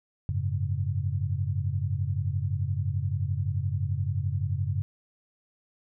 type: chord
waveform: sine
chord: F# suspended second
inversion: none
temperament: just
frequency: 92.5 / 104.06 / 138.75 Hz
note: F#2 / G#2 / C#3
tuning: 0 / +4 / +2 cents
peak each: -29 / -30 / -31 dBFS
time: 0.29-4.82 s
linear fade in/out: 0 ms
effects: none